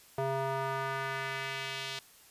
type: tone with band-pass filter sweep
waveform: square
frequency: 134.9 Hz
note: C#3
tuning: 47 cents flat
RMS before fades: -35 dBFS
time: 0.18-1.99 s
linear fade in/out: 2 ms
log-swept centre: 650 to 3700 Hz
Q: 1.4
effects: white hiss -58 dBFS RMS until 2.3 s + resampled to 32000 Hz